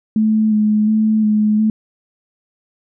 sine tone with vibrato, 214.9 Hz, A3, 41 cents flat, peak -11 dBFS, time 0.16-1.7 s, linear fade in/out 2 ms, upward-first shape square, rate 1.4 Hz, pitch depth 19 cents each way, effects none

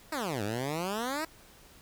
10% pulse exponential two-way sweep, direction down then up, 329.6 to 98.8 to 329.6 Hz, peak -23 dBFS, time 0.12-1.25 s, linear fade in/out 5 ms, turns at 0.43 s, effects pink hiss -56 dBFS RMS until 1.81 s

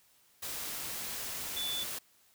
sine tone in noise, 3479 Hz, A7, 20 cents flat, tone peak -34 dBFS, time 1.56-1.84 s, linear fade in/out 10 ms, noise white, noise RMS -39 dBFS, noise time 0.42-1.99 s, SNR +2 dB, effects white hiss -66 dBFS RMS until 2.34 s

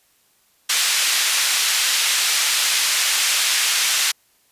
pink band-pass noise, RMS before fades -19 dBFS, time 0.69-4.12 s, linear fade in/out 10 ms, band 2300 to 9900 Hz, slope 12 dB/octave, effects white hiss -60 dBFS RMS until 4.51 s + resampled to 32000 Hz

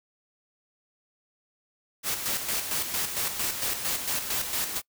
white noise with tremolo, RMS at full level -28 dBFS, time 2.03-4.82 s, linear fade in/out 50 ms, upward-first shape square, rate 4.4 Hz, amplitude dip 50%, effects noise-tail reverb RT60 0.1 s tail -24 dB re dry

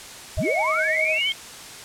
sine linear sweep, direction up, 42.63 to 3207 Hz, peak -22 dBFS, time 0.37-1.32 s, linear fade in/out 0 ms
sine tone with tremolo, 630 Hz, D#5, 21 cents sharp, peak -23 dBFS, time 0.37-1.19 s, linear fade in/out 20 ms, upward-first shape sine, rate 9.8 Hz, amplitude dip 55%
sine tone with vibrato, 2217 Hz, C#7, in tune, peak -24 dBFS, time 0.42-1.34 s, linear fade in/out 50 ms, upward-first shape sine, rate 12 Hz, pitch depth 44 cents each way
effects white hiss -39 dBFS RMS until 1.84 s + low-pass 9000 Hz 12 dB/octave

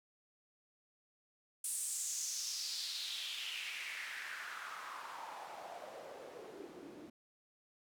white noise with band-pass filter sweep, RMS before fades -44 dBFS, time 1.64-7.1 s, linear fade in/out 5 ms, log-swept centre 9400 to 280 Hz, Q 3.7, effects none

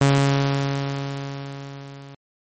sawtooth tone with level ramp, 138.9 Hz, C#3, 4 cents sharp, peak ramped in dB -9 to -35 dBFS, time 0.01-2.15 s, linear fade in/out 5 ms, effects MP3 32 kbps

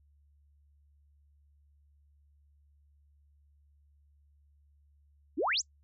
sine exponential sweep, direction up, 246.9 to 7902 Hz, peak -27 dBFS, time 5.37-5.62 s, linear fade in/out 20 ms, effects noise-tail reverb RT60 0.1 s tail -25 dB re dry + added 72 Hz sine -62 dBFS peak until 5.83 s

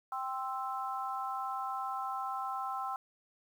sine chord, C major, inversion second, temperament equal, 784 / 1046.5 / 1318.5 Hz, G5 / C6 / E6, 0 / 0 / 0 cents, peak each -38 / -39 / -39 dBFS, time 0.12-2.96 s, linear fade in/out 2 ms, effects 10-bit

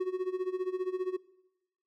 triangle tone with tremolo, 370 Hz, F#4, in tune, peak -25 dBFS, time 0-1.17 s, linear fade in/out 10 ms, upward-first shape sine, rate 15 Hz, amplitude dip 80%, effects noise-tail reverb RT60 1.0 s tail -21 dB re dry

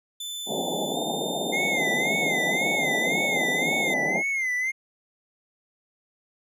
sawtooth tone with pitch glide, 3520 to 3615 Hz, A7 to A7, 0 to +46 cents, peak -29 dBFS, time 0.2-3.94 s, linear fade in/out 5 ms, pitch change +46 cents, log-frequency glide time 0.92-0.97 s
white band-pass noise, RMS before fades -29 dBFS, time 0.46-4.23 s, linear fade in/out 50 ms, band 150 to 850 Hz, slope 96 dB/octave
triangle tone with vibrato, 2093 Hz, C7, in tune, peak -22 dBFS, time 1.52-4.72 s, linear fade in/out 20 ms, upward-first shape sine, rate 1.9 Hz, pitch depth 100 cents each way
effects none

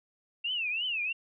sine tone with vibrato, 2705 Hz, E7, 44 cents sharp, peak -29 dBFS, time 0.44-1.13 s, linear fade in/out 10 ms, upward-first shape triangle, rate 3 Hz, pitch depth 230 cents each way, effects none

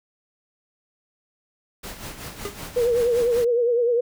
pink noise with tremolo, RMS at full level -34 dBFS, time 1.83-3.45 s, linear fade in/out 10 ms, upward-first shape sine, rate 5.3 Hz, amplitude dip 60%
square tone with exponential decay, 405.4 Hz, G#4, 42 cents flat, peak -25 dBFS, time 2.45-2.57 s, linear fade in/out 2 ms, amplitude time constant 24 ms
sine tone with vibrato, 477.2 Hz, A#4, 41 cents sharp, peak -17 dBFS, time 2.76-4.01 s, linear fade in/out 10 ms, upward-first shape triangle, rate 9.9 Hz, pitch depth 76 cents each way
effects none

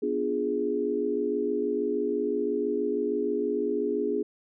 sine chord, B diminished seventh, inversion none, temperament equal, 246.9 / 293.7 / 349.2 / 415.3 Hz, B3 / D4 / F4 / Ab4, 0 / 0 / 0 / 0 cents, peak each -33 / -32 / -33 / -27 dBFS, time 0.02-4.23 s, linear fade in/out 10 ms, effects none

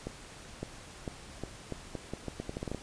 accelerating click train, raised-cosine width 2 ms, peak -22 dBFS, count 15, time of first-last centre 0.07-2.747 s, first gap 560 ms, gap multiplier 0.8, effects pink hiss -49 dBFS RMS until 2.82 s + resampled to 22050 Hz

